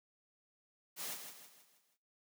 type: noise with echo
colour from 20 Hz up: white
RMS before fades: -42 dBFS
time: 0.96-1.18 s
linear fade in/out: 50 ms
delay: 160 ms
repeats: 5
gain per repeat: -7 dB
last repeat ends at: 1.98 s
effects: noise-tail reverb RT60 0.5 s tail -21 dB re dry + high-pass 150 Hz 12 dB/octave